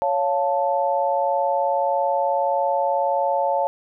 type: chord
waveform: sine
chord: Db augmented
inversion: none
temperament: equal with one note detuned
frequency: 556.9 / 698.5 / 880 Hz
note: Db5 / F5 / A5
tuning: +8 / 0 / 0 cents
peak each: -22 / -24 / -22 dBFS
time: 0.02-3.67 s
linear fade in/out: 0 ms
effects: none